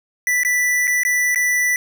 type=tone with dropouts; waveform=square; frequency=1975.5 Hz; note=B6; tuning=in tune; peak=-16 dBFS; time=0.27-1.76 s; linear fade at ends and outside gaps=1 ms; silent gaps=0.434-0.449 / 0.872-0.877 / 1.034-1.05 / 1.347-1.358 s; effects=none